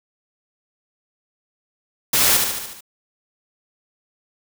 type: noise with echo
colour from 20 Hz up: white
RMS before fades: -17 dBFS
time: 2.13-2.37 s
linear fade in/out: 5 ms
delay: 73 ms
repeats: 6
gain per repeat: -4 dB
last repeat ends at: 2.808 s
effects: none